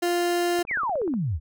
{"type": "tone", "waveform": "30% pulse", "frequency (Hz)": 349.2, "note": "F4", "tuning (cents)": 0, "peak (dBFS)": -19, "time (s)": [0.02, 0.63], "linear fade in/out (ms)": 10}
{"type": "click train", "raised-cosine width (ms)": 1, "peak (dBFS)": -26, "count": 10, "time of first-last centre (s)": [0.59, 1.139], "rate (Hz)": 16.4}
{"type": "exponential sweep", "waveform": "sine", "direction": "down", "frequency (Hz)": [2600, 66.1], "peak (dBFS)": -23, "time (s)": [0.67, 1.4], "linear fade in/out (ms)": 50}
{"effects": []}